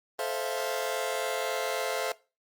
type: chord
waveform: sawtooth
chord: F major seventh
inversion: first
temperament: just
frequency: 436.5 / 523.8 / 654.8 / 698.5 Hz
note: A4 / C5 / E5 / F5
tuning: -14 / +2 / -12 / 0 cents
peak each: -31 / -30 / -30 / -32 dBFS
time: 0.19-2.12 s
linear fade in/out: 2 ms
effects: noise-tail reverb RT60 0.3 s tail -20 dB re dry + Opus 32 kbps